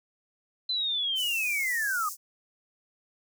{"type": "linear sweep", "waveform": "sine", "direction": "down", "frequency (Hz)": [4070, 1191], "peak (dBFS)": -26, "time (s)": [0.69, 2.09], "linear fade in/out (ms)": 5}
{"type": "high-pass noise", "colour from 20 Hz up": "pink", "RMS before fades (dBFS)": -38, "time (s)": [1.15, 2.17], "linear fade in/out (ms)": 50, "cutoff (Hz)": 5500, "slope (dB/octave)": 48}
{"effects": []}